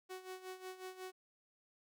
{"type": "tone with tremolo", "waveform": "sawtooth", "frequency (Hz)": 372.2, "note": "F#4", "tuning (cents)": 10, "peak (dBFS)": -40, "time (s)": [0.09, 1.12], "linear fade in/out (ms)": 20, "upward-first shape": "sine", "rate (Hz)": 5.5, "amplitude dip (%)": 75, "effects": []}